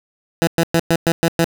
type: tone bursts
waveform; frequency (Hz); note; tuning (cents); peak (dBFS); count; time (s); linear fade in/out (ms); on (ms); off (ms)
15% pulse; 166.6; E3; +19; -6; 7; 0.42-1.444; 0; 52; 110
effects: none